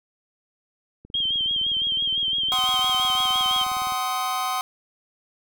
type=click train; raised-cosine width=3 ms; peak=-31 dBFS; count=57; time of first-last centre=1.05-3.922 s; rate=19.5 Hz
type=tone with vibrato; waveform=sine; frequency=3187 Hz; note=G7; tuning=28 cents sharp; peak=-21 dBFS; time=1.14-3.64 s; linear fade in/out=5 ms; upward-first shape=sine; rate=5.9 Hz; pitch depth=55 cents each way
type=chord; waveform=45% pulse; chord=C diminished; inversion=second; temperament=just; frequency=753.5 / 1046.5 / 1255.8 Hz; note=Gb5 / C6 / Eb6; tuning=+31 / 0 / +16 cents; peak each=-28 dBFS; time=2.52-4.61 s; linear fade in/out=0 ms
effects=none